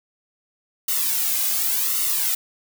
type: noise with flanger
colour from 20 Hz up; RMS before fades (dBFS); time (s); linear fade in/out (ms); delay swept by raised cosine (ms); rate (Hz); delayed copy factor
blue; -22; 0.88-2.35; 5; 1.2 to 2.2; 0.9; -0.8
effects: none